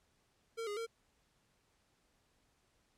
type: tone with pitch steps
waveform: square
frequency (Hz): 456.2 / 411.7 / 457.5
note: A#4 / G#4 / A#4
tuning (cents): -37 / -15 / -32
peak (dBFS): -39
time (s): 0.57-0.867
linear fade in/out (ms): 20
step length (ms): 99
effects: pink hiss -75 dBFS RMS until 2.97 s + low-pass 10000 Hz 12 dB/octave